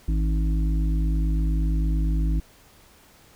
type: harmonic tone with a mistuned harmonic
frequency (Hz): 53.5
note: A1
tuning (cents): -48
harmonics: 1 / 3 / 5 / 6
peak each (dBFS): -20 / -29 / -35 / -36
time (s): 0.08-2.4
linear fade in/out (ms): 5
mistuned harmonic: 6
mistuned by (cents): -26
effects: pink hiss -54 dBFS RMS until 3.35 s